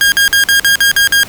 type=tone bursts; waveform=sawtooth; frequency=1619 Hz; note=G#6; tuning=45 cents flat; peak=-3 dBFS; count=8; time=0.01-1.233 s; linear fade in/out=0 ms; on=110 ms; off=49 ms; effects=pink hiss -32 dBFS RMS until 1.28 s